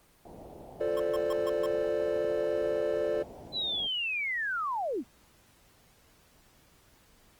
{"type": "low-pass noise", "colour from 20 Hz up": "white", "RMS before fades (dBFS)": -47, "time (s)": [0.25, 3.87], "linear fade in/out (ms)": 5, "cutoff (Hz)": 820, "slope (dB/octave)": 48}
{"type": "chord", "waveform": "triangle", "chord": "D minor seventh", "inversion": "first", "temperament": "equal", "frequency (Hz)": [349.2, 440, 523.3, 587.3], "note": ["F4", "A4", "C5", "D5"], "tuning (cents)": [0, 0, 0, 0], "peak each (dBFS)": [-34, -30, -32, -29], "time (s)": [0.8, 3.23], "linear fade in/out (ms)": 10}
{"type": "tone bursts", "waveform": "square", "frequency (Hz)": 1069, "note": "C6", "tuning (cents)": 37, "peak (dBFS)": -37, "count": 5, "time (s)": [0.97, 1.66], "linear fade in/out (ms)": 0, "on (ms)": 26, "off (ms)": 140}
{"type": "linear sweep", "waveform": "sine", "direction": "down", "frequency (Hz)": [4047, 197.9], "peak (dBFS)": -29, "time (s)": [3.52, 5.04], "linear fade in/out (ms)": 50}
{"effects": ["pink hiss -62 dBFS RMS until 7.39 s", "Opus 24 kbps"]}